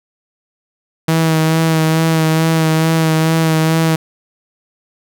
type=tone with vibrato; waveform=sawtooth; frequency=160.6 Hz; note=E3; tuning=45 cents flat; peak=-7 dBFS; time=1.08-3.96 s; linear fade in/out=5 ms; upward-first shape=sine; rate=2.3 Hz; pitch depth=23 cents each way; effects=none